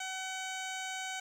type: tone with low-pass filter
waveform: 15% pulse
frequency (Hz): 756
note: F#5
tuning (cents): +37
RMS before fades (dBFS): -39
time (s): 0-1.2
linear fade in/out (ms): 5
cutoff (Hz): 6500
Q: 2.3
effects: 10-bit